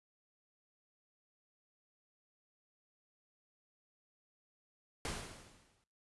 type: noise with exponential decay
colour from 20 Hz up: pink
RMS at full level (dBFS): -38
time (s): 5.05-5.84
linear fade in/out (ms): 1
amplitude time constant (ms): 170
effects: noise-tail reverb RT60 0.4 s tail -20 dB re dry + resampled to 24000 Hz

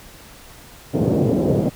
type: band-pass noise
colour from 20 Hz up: pink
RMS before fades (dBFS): -18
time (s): 0.93-1.7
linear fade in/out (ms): 20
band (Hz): 110 to 540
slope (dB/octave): 24
effects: pink hiss -43 dBFS RMS until 1.75 s

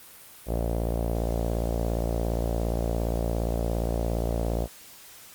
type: tone with low-pass filter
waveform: sawtooth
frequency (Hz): 57.3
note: A#1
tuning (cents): -29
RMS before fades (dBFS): -27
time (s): 0.46-4.68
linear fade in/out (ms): 50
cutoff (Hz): 610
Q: 3.2
effects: white hiss -48 dBFS RMS until 5.34 s + Opus 32 kbps

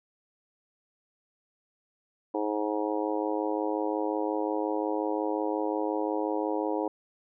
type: harmonic tone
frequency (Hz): 105.6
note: G#2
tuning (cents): +29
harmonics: 3 / 4 / 5 / 6 / 7 / 8 / 9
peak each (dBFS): -31 / -33 / -33 / -42 / -37 / -38 / -37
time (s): 2.34-6.88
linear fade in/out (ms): 5
effects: none

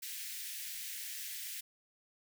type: high-pass noise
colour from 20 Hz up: white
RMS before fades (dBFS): -43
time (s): 0.02-1.61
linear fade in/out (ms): 10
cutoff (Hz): 1700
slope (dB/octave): 48
effects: none

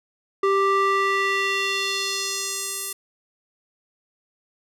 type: tone with band-pass filter sweep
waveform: square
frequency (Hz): 392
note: G4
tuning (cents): 0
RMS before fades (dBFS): -23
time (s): 0.43-2.93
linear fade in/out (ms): 5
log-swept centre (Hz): 820 to 11000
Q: 1.5
effects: none

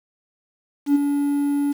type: tone with ADSR envelope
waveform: triangle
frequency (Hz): 285.7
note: D4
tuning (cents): -48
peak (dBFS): -8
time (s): 0.86-1.73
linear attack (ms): 90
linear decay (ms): 17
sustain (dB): -8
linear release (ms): 13
effects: tanh soft clip ceiling -8 dBFS + 7-bit

